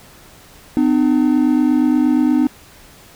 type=tone pair together; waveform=triangle; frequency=254 / 302.5 Hz; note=B3 / D#4; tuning=+49 / -49 cents; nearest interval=minor third; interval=302 cents; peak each=-12 dBFS; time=0.77-2.47 s; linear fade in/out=0 ms; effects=tanh soft clip ceiling -2 dBFS + pink hiss -44 dBFS RMS until 3.15 s